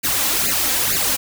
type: noise with flanger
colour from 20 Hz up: white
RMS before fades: -19 dBFS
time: 0.03-1.17 s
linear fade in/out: 20 ms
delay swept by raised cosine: 0.43 to 3.83 ms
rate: 2.2 Hz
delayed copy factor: +0.85
effects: none